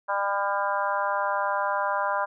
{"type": "harmonic tone", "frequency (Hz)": 200.1, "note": "G3", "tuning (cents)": 36, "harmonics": [3, 4, 5, 6, 7, 8], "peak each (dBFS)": [-30, -31, -27, -34, -32, -35], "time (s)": [0.08, 2.26], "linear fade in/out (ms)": 20, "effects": []}